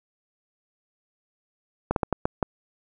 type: slowing click train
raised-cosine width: 1 ms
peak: -8 dBFS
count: 6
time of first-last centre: 1.91-2.428 s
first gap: 52 ms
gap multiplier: 1.35
effects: none